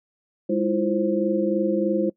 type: tone cluster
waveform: sine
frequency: 204.2 / 324.6 / 347.8 / 526 Hz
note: G#3 / E4 / F4 / C5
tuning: -29 / -27 / -7 / +9 cents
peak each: -25 dBFS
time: 0.49-2.1 s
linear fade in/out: 10 ms
effects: noise-tail reverb RT60 0.1 s tail -21 dB re dry